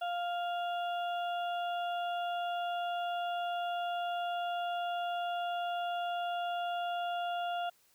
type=harmonic tone with a mistuned harmonic; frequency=700 Hz; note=F5; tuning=4 cents sharp; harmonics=1 / 2 / 4 / 5; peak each=-33 / -42 / -46 / -49 dBFS; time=0.01-7.7 s; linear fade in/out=10 ms; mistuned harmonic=5; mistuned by=-54 cents; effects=white hiss -68 dBFS RMS until 7.94 s